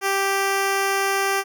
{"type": "tone", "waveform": "10% pulse", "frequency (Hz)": 392, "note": "G4", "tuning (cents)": 0, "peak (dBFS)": -11, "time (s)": [0.01, 1.44], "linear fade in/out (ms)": 50, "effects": []}